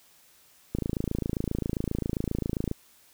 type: click train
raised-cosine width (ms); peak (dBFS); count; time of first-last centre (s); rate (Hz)
3; -15; 55; 0.75-2.714; 27.5
effects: white hiss -59 dBFS RMS until 3.13 s